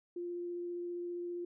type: tone with vibrato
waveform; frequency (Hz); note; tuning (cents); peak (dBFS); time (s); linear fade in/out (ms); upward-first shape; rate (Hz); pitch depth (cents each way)
sine; 349.5; F4; +1; -37; 0.16-1.45; 5; triangle; 15; 9
effects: none